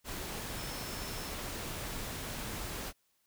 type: tone in noise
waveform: sine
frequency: 5300 Hz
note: E8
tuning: 9 cents sharp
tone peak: -49 dBFS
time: 0.55-1.33 s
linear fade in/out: 50 ms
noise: pink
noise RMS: -40 dBFS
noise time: 0.04-2.93 s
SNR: -12 dB
effects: white hiss -75 dBFS RMS until 3.26 s